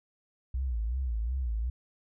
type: tone with vibrato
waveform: sine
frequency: 60 Hz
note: B1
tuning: 49 cents flat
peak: -28 dBFS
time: 0.54-1.7 s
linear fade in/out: 5 ms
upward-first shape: sine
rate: 2.7 Hz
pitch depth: 180 cents each way
effects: none